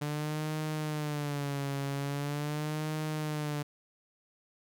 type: tone with vibrato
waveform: sawtooth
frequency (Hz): 146.83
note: D3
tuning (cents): 0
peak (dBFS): -28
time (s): 0.01-3.63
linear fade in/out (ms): 10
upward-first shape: sine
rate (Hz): 0.42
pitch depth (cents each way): 92
effects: none